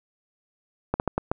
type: slowing click train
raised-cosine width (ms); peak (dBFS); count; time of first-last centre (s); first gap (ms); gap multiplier
1; -9; 5; 0.94-1.315; 59; 1.32
effects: none